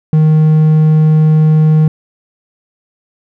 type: tone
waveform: triangle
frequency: 155.6 Hz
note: D#3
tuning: in tune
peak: -3 dBFS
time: 0.13-1.88 s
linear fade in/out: 2 ms
effects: none